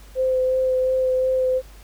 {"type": "tone with vibrato", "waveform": "sine", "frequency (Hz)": 516, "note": "C5", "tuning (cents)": -24, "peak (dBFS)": -17, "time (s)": [0.15, 1.62], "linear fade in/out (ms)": 50, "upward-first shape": "sine", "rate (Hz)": 2.8, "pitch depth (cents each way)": 12, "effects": ["added 50 Hz sine -42 dBFS peak until 1.83 s", "pink hiss -50 dBFS RMS until 1.83 s"]}